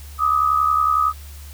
sine tone pair together, 1192 / 1262.9 Hz, D6 / D#6, +25 / +25 cents, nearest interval minor second, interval 100 cents, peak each -20 / -16 dBFS, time 0.18-1.13 s, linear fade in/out 50 ms, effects added 72 Hz sine -35 dBFS peak until 1.53 s + white hiss -45 dBFS RMS until 1.53 s

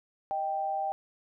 sine tone pair together, 623.1 / 785 Hz, D#5 / G5, +2 / +2 cents, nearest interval major third, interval 400 cents, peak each -36 / -29 dBFS, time 0.31-0.92 s, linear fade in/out 0 ms, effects none

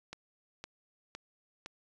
click train, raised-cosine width 0.2 ms, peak -25 dBFS, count 4, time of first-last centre 0.13-1.661 s, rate 1.96 Hz, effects resampled to 24000 Hz

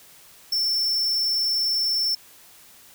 square tone, 5390 Hz, E8, 38 cents sharp, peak -21 dBFS, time 0.52-2.15 s, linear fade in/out 5 ms, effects white hiss -50 dBFS RMS until 2.94 s

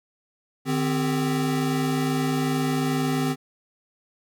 square tone cluster, 151.2 / 259.5 / 394 Hz, D#3 / C4 / G4, -49 / -14 / +9 cents, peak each -27 / -25 / -32 dBFS, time 0.65-3.36 s, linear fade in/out 50 ms, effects none

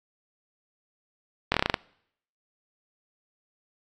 slowing click train, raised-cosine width 0.3 ms, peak -5 dBFS, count 8, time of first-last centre 1.52-1.742 s, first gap 22 ms, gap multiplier 1.12, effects noise-tail reverb RT60 0.7 s tail -25 dB re dry + AAC 48 kbps

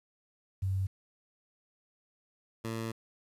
sine / 15% pulse tone pair in turn, 95.5 / 113.14 Hz, G2 / A2, -45 / +49 cents, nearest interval minor third, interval 294 cents, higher second, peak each -28 dBFS, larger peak neither, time 0.62-0.87 / 2.64-2.92 s, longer second, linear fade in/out 10 ms, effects resampled to 32000 Hz + 10-bit

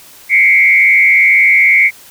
sine tone with frequency modulation, 2176 Hz, C#7, 33 cents flat, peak -5 dBFS, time 0.29-1.91 s, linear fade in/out 50 ms, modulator 102 Hz, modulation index 1.2, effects white hiss -39 dBFS RMS until 2.1 s

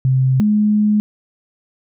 sine tone pair in turn, 130.81 / 210.5 Hz, C3 / G#3, 0 / +24 cents, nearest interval minor sixth, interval 824 cents, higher second, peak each -11 dBFS, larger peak neither, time 0.05-0.4 / 0.4-1 s, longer second, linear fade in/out 0 ms, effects none

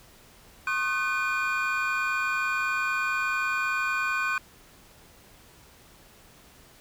triangle tone cluster, 1084 / 1224 / 1513 / 2438 Hz, C#6 / D#6 / F#6 / D#7, -39 / -29 / +38 / -36 cents, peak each -30 / -33 / -26 / -29 dBFS, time 0.67-4.38 s, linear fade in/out 2 ms, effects pink hiss -54 dBFS RMS until 6.8 s

